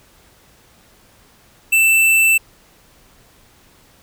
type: tone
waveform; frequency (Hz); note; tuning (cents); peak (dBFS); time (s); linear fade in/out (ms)
square; 2661; E7; +16; -11; 1.72-2.38; 10
effects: pink hiss -51 dBFS RMS until 4.02 s